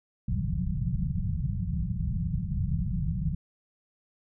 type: low-pass noise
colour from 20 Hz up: white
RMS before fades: -29 dBFS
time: 0.28-3.35 s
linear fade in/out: 5 ms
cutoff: 190 Hz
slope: 96 dB/octave
effects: none